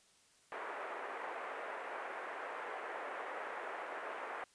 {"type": "band-pass noise", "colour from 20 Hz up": "pink", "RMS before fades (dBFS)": -44, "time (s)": [0.52, 4.44], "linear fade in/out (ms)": 0, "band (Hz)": [460, 2000], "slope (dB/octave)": 24, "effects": ["white hiss -68 dBFS RMS until 4.54 s", "resampled to 22050 Hz"]}